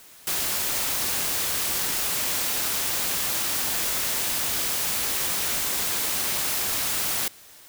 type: noise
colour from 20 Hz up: white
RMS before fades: -26 dBFS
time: 0.27-7.28 s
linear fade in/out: 2 ms
effects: white hiss -49 dBFS RMS until 7.68 s